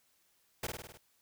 pink noise with echo, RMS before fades -37 dBFS, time 0.63-0.67 s, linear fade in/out 5 ms, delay 51 ms, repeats 6, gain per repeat -3 dB, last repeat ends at 0.976 s, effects white hiss -72 dBFS RMS until 1.21 s

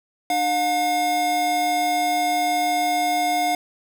square tone pair together, 301 / 716 Hz, D4 / F5, +43 / +43 cents, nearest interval octave + minor third, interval 1500 cents, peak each -30 / -20 dBFS, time 0.3-3.55 s, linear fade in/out 2 ms, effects none

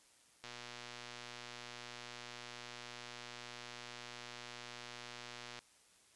click train, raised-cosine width 0.2 ms, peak -30 dBFS, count 619, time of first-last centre 0.44-5.59 s, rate 120 Hz, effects white hiss -67 dBFS RMS until 6.15 s + resampled to 24000 Hz

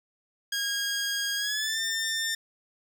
15% pulse tone with pitch glide, 1631 to 1799.3 Hz, G#6 to A6, -32 to +38 cents, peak -21 dBFS, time 0.52-2.35 s, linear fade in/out 5 ms, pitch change +170 cents, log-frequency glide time 1.36-1.8 s, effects none

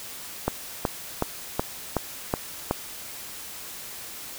click train, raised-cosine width 1 ms, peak -8 dBFS, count 7, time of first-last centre 0.48-2.71 s, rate 2.69 Hz, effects white hiss -39 dBFS RMS until 4.38 s

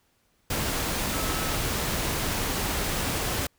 sine tone in noise, 1300 Hz, E6, 24 cents flat, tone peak -37 dBFS, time 1.12-1.56 s, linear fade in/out 5 ms, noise pink, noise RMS -28 dBFS, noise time 0.5-3.47 s, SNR -12 dB, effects pink hiss -68 dBFS RMS until 3.58 s

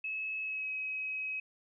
sine tone with pitch glide, 2585 to 2545 Hz, E7 to D#7, -34 to +39 cents, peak -34 dBFS, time 0.04-1.4 s, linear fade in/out 5 ms, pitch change -27 cents, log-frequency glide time 0.41-0.7 s, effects none

